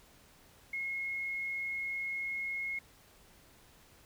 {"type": "tone", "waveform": "sine", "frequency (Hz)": 2163, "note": "C#7", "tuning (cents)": -43, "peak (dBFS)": -34, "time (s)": [0.73, 2.79], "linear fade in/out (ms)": 5, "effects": ["pink hiss -61 dBFS RMS until 4.05 s"]}